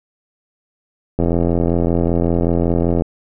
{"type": "click train", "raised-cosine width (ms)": 2, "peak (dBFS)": -4, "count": 157, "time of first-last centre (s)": [1.19, 3.021], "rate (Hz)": 85.2, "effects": []}